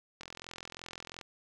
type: click train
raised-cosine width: 0.2 ms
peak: -26 dBFS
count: 44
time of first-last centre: 0.21-1.212 s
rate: 42.9 Hz
effects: none